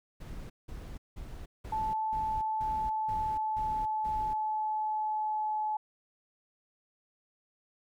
brown noise bursts, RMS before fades -42 dBFS, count 9, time 0.2-4.34 s, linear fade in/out 10 ms, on 300 ms, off 180 ms
sine tone with pitch glide, 873 to 857 Hz, A5 to A5, -14 to -46 cents, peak -29 dBFS, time 1.72-5.77 s, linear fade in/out 5 ms, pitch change -32 cents, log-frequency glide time 2.24-5.63 s
effects none

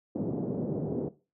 pink band-pass noise, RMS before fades -32 dBFS, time 0.15-1.09 s, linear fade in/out 10 ms, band 140 to 490 Hz, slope 24 dB/octave, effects noise-tail reverb RT60 0.3 s tail -17 dB re dry

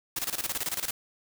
white noise with tremolo, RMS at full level -30 dBFS, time 0.16-0.91 s, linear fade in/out 5 ms, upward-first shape square, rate 18 Hz, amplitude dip 80%, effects none

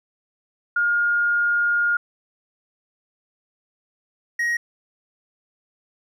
sine / triangle tone pair in turn, 1420 / 1886.7 Hz, F6 / A#6, +28 / +20 cents, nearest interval perfect fourth, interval 492 cents, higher second, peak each -17 / -18 dBFS, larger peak first, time 0.76-1.97 / 4.39-4.57 s, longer first, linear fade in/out 5 ms, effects none

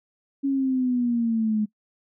sine exponential sweep, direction down, 278.4 to 210.4 Hz, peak -20 dBFS, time 0.43-1.66 s, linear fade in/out 20 ms, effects noise-tail reverb RT60 0.1 s tail -22 dB re dry

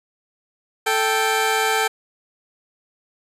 15% pulse tone pair together, 440 / 784 Hz, A4 / G5, 0 / 0 cents, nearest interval minor seventh, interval 1000 cents, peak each -14 dBFS, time 0.86-1.88 s, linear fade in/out 10 ms, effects resampled to 32000 Hz

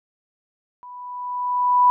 sine tone with level ramp, 987.8 Hz, B5, in tune, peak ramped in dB -37 to -10 dBFS, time 0.83-1.9 s, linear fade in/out 0 ms, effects none

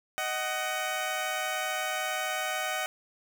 15% pulse tone pair together, 622.3 / 749.1 Hz, D#5 / F#5, 0 / +21 cents, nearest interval minor third, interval 321 cents, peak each -27 / -25 dBFS, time 0.18-2.86 s, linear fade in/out 0 ms, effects none

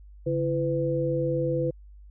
sine tone cluster, 141.9 / 334.4 / 502 Hz, C#3 / E4 / B4, +41 / +25 / +28 cents, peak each -28 / -30 / -26 dBFS, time 0.26-1.71 s, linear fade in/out 10 ms, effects added 50 Hz sine -45 dBFS peak until 2.1 s

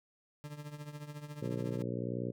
40% pulse tone with tremolo, 147.9 Hz, D3, 13 cents sharp, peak -39 dBFS, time 0.44-1.82 s, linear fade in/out 0 ms, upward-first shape triangle, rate 14 Hz, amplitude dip 80%
harmonic tone, 60.5 Hz, B1, 35 cents flat, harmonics 2 / 3 / 4 / 5 / 6 / 7 / 8 / 9, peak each -39 / -41 / -42 / -43 / -44 / -44 / -45 / -46 dBFS, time 1.41-2.32 s, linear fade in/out 20 ms
effects none

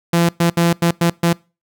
sawtooth tone bursts at uneven times, 170 Hz, F3, 46 cents flat, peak -8 dBFS, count 6, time 0.13-0.29 / 0.4-0.5 / 0.57-0.73 / 0.82-0.91 / 1.01-1.1 / 1.23-1.33 s, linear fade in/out 5 ms, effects noise-tail reverb RT60 0.3 s tail -24 dB re dry

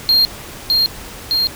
triangle tone with echo, 4212 Hz, C8, 11 cents sharp, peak -8 dBFS, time 0.09-0.25 s, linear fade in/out 0 ms, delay 610 ms, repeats 2, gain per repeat -2 dB, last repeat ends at 1.47 s, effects pink hiss -33 dBFS RMS until 1.55 s

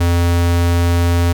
square tone, 86.2 Hz, F2, 22 cents flat, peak -12 dBFS, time 0-1.33 s, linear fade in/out 10 ms, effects none

